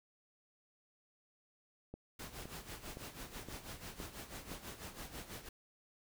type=click train; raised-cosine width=2 ms; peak=-33 dBFS; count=6; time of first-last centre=1.94-4.517 s; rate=1.94 Hz
type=noise with tremolo; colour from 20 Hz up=pink; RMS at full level=-46 dBFS; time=2.19-5.49 s; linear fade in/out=5 ms; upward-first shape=sine; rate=6.1 Hz; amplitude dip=70%
effects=none